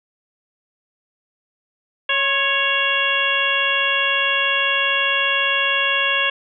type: harmonic tone with a mistuned harmonic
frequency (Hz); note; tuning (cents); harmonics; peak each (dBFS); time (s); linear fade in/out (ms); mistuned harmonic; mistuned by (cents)
554.4; C#5; 0; 1 / 2 / 3 / 4 / 5 / 6; -28 / -25 / -22 / -26 / -20 / -24; 2.09-6.3; 5; 2; -40
effects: none